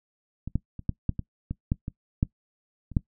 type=clicks; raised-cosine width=5 ms; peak=-21 / -12 / -25 / -13 / -11 / -18 / -18 / -11 / -20 / -9 / -28 / -9 dBFS; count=12; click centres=0.476 / 0.556 / 0.793 / 0.893 / 1.093 / 1.193 / 1.51 / 1.719 / 1.881 / 2.229 / 2.917 / 2.968 s; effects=noise-tail reverb RT60 0.1 s tail -20 dB re dry